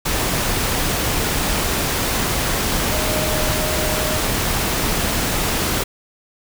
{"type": "tone in noise", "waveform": "sine", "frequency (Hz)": 618, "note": "D#5", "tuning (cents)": -12, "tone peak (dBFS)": -26, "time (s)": [2.91, 4.19], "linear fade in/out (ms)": 10, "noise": "pink", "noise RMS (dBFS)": -20, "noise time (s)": [0.05, 5.84], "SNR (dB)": -9, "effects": []}